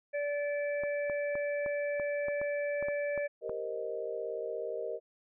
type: harmonic tone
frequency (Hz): 579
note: D5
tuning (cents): -25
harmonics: 1 / 3 / 4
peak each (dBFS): -31 / -41 / -43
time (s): 0.13-3.28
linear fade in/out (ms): 20
type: clicks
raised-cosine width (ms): 1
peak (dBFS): -28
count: 11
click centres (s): 0.836 / 1.098 / 1.354 / 1.662 / 1.998 / 2.284 / 2.415 / 2.826 / 2.885 / 3.177 / 3.495
type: chord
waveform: sine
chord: C minor seventh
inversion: second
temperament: equal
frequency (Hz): 392 / 466.2 / 523.3 / 622.3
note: G4 / Bb4 / C5 / Eb5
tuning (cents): 0 / 0 / 0 / 0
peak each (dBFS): -42 / -37 / -43 / -39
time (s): 3.41-5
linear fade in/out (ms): 50
effects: none